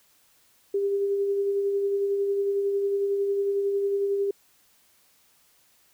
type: tone with tremolo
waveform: sine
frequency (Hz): 398.9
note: G4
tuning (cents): +30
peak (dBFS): -21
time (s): 0.74-4.31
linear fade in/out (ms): 5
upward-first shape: sine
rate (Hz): 11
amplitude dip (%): 30
effects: white hiss -62 dBFS RMS until 5.93 s